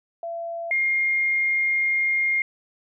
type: tone pair in turn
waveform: sine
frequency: 675 / 2126 Hz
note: E5 / C7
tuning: +41 / +27 cents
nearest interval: octave + minor sixth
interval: 1986 cents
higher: second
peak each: -28 / -19 dBFS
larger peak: second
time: 0.23-0.71 / 0.71-2.42 s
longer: second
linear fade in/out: 2 ms
effects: none